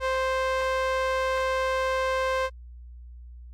sawtooth tone with band-pass filter, 523.3 Hz, C5, in tune, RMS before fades -26 dBFS, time 0-2.5 s, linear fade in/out 50 ms, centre 1100 Hz, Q 0.64, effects added 60 Hz sine -41 dBFS peak until 3.53 s + AAC 64 kbps

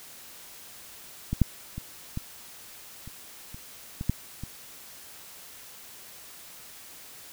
clicks, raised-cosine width 5 ms, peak -15 / -6 / -22 / -18 / -29 / -29 / -20 / -11 / -23 dBFS, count 9, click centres 1.33 / 1.417 / 1.78 / 2.174 / 3.076 / 3.545 / 4.011 / 4.096 / 4.436 s, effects white hiss -47 dBFS RMS until 7.32 s

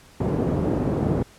pink band-pass noise, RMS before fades -23 dBFS, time 0.2-1.23 s, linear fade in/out 5 ms, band 110 to 440 Hz, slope 12 dB/octave, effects pink hiss -51 dBFS RMS until 1.38 s + low-pass 11000 Hz 12 dB/octave

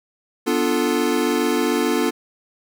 square chord, B half-diminished seventh, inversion none, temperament equal, 246.9 / 293.7 / 349.2 / 440 Hz, B3 / D4 / F4 / A4, 0 / 0 / 0 / 0 cents, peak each -24 dBFS, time 0.46-2.11 s, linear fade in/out 20 ms, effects none

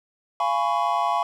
triangle chord, C# dominant seventh, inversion first, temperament just, 693 / 831.5 / 997.9 / 1108.7 Hz, E#5 / G#5 / B5 / C#6, -14 / +2 / +18 / 0 cents, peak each -24 dBFS, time 0.4-1.23 s, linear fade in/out 2 ms, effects none

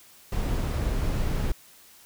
brown noise, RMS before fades -26 dBFS, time 0.32-1.52 s, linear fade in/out 5 ms, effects white hiss -53 dBFS RMS until 2.05 s

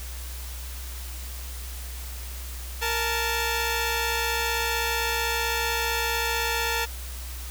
10% pulse tone pair together, 464.5 / 873.3 Hz, A#4 / A5, -6 / -13 cents, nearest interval major seventh, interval 1093 cents, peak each -19 dBFS, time 2.81-6.86 s, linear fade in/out 20 ms, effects added 62 Hz sine -34 dBFS peak until 7.5 s + white hiss -41 dBFS RMS until 7.5 s

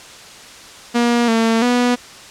sawtooth tone with pitch steps, 238 / 226.4 / 244.9 Hz, A#3 / A3 / B3, +36 / +50 / -14 cents, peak -9 dBFS, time 0.94-1.96 s, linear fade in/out 20 ms, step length 340 ms, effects white hiss -38 dBFS RMS until 2.3 s + low-pass 7000 Hz 12 dB/octave

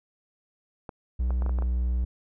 clicks, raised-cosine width 1 ms, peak -23 dBFS, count 7, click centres 0.892 / 1.306 / 1.422 / 1.463 / 1.494 / 1.587 / 1.623 s
triangle tone with pitch glide, 61.74 to 61.24 Hz, B1 to B1, 0 to -14 cents, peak -21 dBFS, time 1.19-2.05 s, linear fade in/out 10 ms, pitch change -14 cents, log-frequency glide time 1.49-1.63 s
effects none

